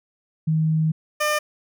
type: tone pair in turn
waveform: sine / 15% pulse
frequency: 158 / 601.7 Hz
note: D#3 / D5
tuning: +27 / +42 cents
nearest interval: octave + major seventh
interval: 2315 cents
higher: second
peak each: -17 / -13 dBFS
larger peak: second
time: 0.47-0.92 / 1.2-1.39 s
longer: first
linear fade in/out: 10 ms
effects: none